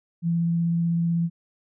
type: tone with vibrato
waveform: sine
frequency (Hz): 168.7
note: E3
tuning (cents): +40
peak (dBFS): -20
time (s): 0.22-1.3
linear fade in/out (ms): 50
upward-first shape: sine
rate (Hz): 16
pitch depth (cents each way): 9
effects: none